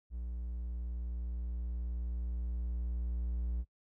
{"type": "tone with level ramp", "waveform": "triangle", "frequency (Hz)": 59.5, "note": "A#1", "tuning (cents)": 36, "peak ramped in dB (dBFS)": [-35, -30], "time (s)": [0.1, 3.65], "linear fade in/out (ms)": 50, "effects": ["noise-tail reverb RT60 0.1 s tail -25 dB re dry"]}